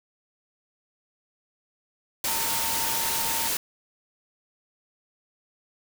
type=tone in noise; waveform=sine; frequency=912 Hz; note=A#5; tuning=38 cents flat; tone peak=-33 dBFS; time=2.28-3.48 s; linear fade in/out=2 ms; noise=white; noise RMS=-27 dBFS; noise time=2.24-3.57 s; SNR=-9 dB; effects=none